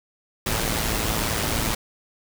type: noise with amplitude modulation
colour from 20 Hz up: pink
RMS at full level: -22 dBFS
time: 0.46-1.75 s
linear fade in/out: 5 ms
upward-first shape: sine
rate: 111 Hz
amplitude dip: 55%
effects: none